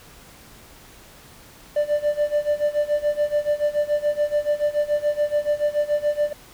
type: tone with tremolo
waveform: triangle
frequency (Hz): 591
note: D5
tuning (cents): +11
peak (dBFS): -13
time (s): 1.76-6.33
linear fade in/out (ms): 5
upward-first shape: sine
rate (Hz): 7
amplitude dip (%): 90
effects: tanh soft clip ceiling -11 dBFS + pink hiss -47 dBFS RMS until 6.53 s